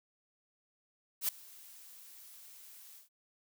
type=noise with ADSR envelope; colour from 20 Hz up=blue; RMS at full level=-30 dBFS; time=1.21-3.09 s; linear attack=77 ms; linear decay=3 ms; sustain=-24 dB; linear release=130 ms; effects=none